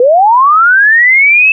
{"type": "linear sweep", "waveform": "sine", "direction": "up", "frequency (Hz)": [468.2, 2637], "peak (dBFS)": -3, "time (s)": [0, 1.52], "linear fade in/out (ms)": 2, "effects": []}